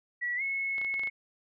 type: tone with pitch glide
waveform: sine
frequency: 1938 to 2188 Hz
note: B6 to C#7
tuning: -33 to -23 cents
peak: -29 dBFS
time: 0.21-1.1 s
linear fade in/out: 20 ms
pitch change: +210 cents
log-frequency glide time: 0.36-0.42 s
type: clicks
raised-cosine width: 0.3 ms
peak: -28 dBFS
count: 7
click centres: 0.782 / 0.815 / 0.847 / 0.941 / 0.995 / 1.035 / 1.073 s
effects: none